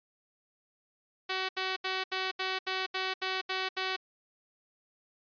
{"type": "tone bursts", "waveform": "5% pulse", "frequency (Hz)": 376.9, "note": "F#4", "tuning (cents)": 32, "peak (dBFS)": -19, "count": 10, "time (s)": [1.29, 3.965], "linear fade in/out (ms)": 10, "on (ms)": 200, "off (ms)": 75, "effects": ["resampled to 11025 Hz"]}